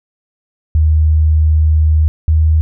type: tone pair in turn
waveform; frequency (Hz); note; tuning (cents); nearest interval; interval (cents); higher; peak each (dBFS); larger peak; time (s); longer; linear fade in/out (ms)
sine; 77.78 / 78.64; D#2 / D#2; 0 / +19; unison; 19; second; -7; neither; 0.75-2.08 / 2.28-2.61; first; 0
effects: none